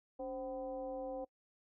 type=tone with frequency modulation; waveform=sine; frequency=523.3 Hz; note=C5; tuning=in tune; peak=-39 dBFS; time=0.19-1.25 s; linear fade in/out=10 ms; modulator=241 Hz; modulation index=0.89; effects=noise-tail reverb RT60 0.1 s tail -24 dB re dry